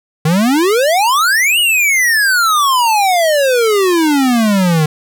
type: exponential two-way sweep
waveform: square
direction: up then down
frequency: 149.7 to 2951 to 149.7 Hz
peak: -10 dBFS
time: 0.25-4.86 s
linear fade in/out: 5 ms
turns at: 1.59 s
effects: none